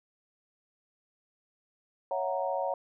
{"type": "chord", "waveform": "sine", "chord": "F# dominant seventh", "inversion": "second", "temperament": "equal with one note detuned", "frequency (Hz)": [554.4, 666.1, 740, 932.3], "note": ["C#5", "E5", "F#5", "A#5"], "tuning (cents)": [0, 18, 0, 0], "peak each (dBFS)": [-32, -36, -34, -35], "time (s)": [2.11, 2.74], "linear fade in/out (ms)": 2, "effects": []}